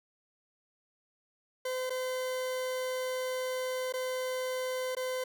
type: tone with dropouts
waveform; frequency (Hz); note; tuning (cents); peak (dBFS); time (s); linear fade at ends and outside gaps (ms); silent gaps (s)
40% pulse; 512; C5; -38; -31; 1.65-5.24; 5; 1.897-1.903 / 3.925-3.937 / 4.951-4.967
effects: none